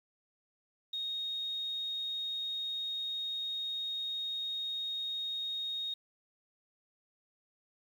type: tone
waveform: sine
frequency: 3729 Hz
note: A#7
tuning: in tune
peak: -34 dBFS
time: 0.93-5.94 s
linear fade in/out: 5 ms
effects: 10-bit